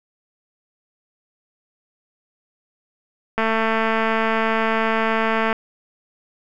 click train, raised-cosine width 0.5 ms, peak -6 dBFS, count 480, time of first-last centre 3.38-5.528 s, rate 223 Hz, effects none

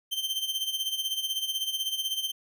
40% pulse tone with tremolo, 3124 Hz, G7, 7 cents flat, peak -25 dBFS, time 0.11-2.32 s, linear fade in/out 20 ms, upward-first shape sine, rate 16 Hz, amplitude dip 70%, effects none

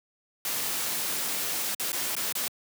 white noise with dropouts, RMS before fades -30 dBFS, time 0.45-2.48 s, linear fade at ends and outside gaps 2 ms, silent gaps 1.747-1.797 / 1.92-1.929 / 2.153-2.165 / 2.325-2.352 s, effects high-pass 150 Hz 12 dB/octave

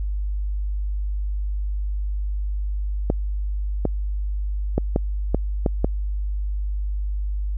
clicks, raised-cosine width 2 ms, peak -6 dBFS, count 7, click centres 3.101 / 3.853 / 4.78 / 4.961 / 5.346 / 5.662 / 5.845 s, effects added 50 Hz sine -22 dBFS peak until 7.57 s

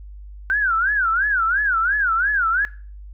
sine tone with vibrato, 1499 Hz, F#6, 22 cents sharp, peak -16 dBFS, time 0.5-2.65 s, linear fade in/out 0 ms, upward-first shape sine, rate 2.9 Hz, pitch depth 230 cents each way, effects noise-tail reverb RT60 0.4 s tail -19 dB re dry + added 50 Hz sine -35 dBFS peak until 3.13 s

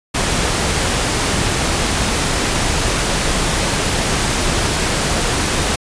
pink noise, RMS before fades -17 dBFS, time 0.14-5.76 s, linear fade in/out 10 ms, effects resampled to 22050 Hz

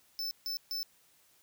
square tone bursts at uneven times, 5280 Hz, E8, 2 cents sharp, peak -34 dBFS, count 3, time 0.19-0.31 / 0.46-0.57 / 0.71-0.83 s, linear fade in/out 0 ms, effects white hiss -66 dBFS RMS until 1.42 s

